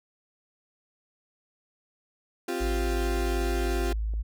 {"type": "chord", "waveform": "35% pulse", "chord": "C suspended fourth", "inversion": "none", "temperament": "equal", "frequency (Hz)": [261.6, 349.2, 392], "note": ["C4", "F4", "G4"], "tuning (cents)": [0, 0, 0], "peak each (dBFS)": [-34, -29, -32], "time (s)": [2.48, 3.93], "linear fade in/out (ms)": 5}
{"type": "tone", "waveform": "sine", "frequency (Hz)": 53.9, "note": "A1", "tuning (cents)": -35, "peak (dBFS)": -26, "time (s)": [2.6, 4.23], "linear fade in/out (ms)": 20}
{"type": "click train", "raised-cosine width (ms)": 2, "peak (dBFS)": -33, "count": 6, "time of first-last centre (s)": [2.93, 4.138], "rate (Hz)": 4.14}
{"effects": []}